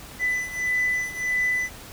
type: beating tone pair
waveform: triangle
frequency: 1996 / 1997.6 Hz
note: B6 / B6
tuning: +18 / +19 cents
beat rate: 1.6 Hz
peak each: -25 / -22 dBFS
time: 0.19-1.7 s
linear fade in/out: 50 ms
effects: tanh soft clip ceiling -15 dBFS + pink hiss -42 dBFS RMS until 1.92 s